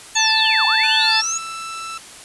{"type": "linear two-way sweep", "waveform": "sine", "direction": "down then up", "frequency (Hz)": [6840, 784, 6840], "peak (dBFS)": -20, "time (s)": [0.15, 1.38], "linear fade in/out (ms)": 5, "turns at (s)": 0.65}
{"type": "harmonic tone", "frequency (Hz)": 880, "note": "A5", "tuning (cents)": 0, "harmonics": [1, 2, 3, 4, 5], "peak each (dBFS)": [-21, -21, -21, -21, -21], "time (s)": [0.15, 1.22], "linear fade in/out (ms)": 20}
{"type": "tone with pitch glide", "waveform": "sawtooth", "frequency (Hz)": [1497, 1326], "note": ["F#6", "E6"], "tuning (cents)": [20, 10], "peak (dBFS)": -24, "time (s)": [0.83, 1.98], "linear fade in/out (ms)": 5, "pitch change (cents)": -210, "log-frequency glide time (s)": [0.97, 1.16]}
{"effects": ["white hiss -39 dBFS RMS until 2.24 s", "resampled to 24000 Hz"]}